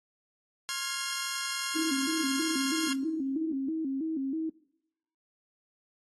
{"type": "chord", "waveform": "10% pulse", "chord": "F minor", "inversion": "second", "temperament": "equal with one note detuned", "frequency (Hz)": [1065.4, 1396.9, 1661.2], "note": ["C6", "F6", "Ab6"], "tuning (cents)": [31, 0, 0], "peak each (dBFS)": -28, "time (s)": [0.69, 2.93], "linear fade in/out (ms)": 0}
{"type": "tone with vibrato", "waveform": "sine", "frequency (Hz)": 293.7, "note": "D4", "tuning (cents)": 0, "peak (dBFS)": -29, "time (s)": [1.75, 4.5], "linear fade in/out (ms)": 10, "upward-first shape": "square", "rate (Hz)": 3.1, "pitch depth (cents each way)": 150}
{"effects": ["noise-tail reverb RT60 0.8 s tail -22 dB re dry", "AAC 32 kbps"]}